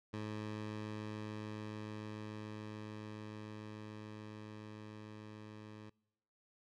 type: tone with level ramp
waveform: 15% pulse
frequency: 106.9 Hz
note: A2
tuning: 49 cents flat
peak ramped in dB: -34 to -44 dBFS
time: 0.13-5.9 s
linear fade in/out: 10 ms
effects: noise-tail reverb RT60 1.0 s tail -26 dB re dry + low-pass 5000 Hz 12 dB/octave